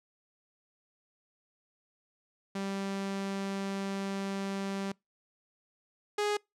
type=tone pair in turn; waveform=sawtooth; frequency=196 / 415.3 Hz; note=G3 / G#4; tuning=0 / 0 cents; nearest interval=octave + minor second; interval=1300 cents; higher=second; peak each=-29 / -24 dBFS; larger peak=second; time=2.55-4.92 / 6.18-6.37 s; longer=first; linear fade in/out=5 ms; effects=noise-tail reverb RT60 0.2 s tail -26 dB re dry + low-pass 8000 Hz 12 dB/octave